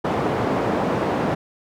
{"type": "band-pass noise", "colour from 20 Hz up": "white", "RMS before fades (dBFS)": -22, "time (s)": [0.04, 1.35], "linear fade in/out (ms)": 10, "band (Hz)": [110, 670], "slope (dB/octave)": 12, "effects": []}